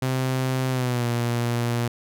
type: tone with pitch glide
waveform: sawtooth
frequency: 130 to 119.21 Hz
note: C3 to A#2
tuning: -11 to +39 cents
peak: -18 dBFS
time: 0.02-1.88 s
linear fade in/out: 5 ms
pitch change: -150 cents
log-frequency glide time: 0.7-1.07 s
effects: none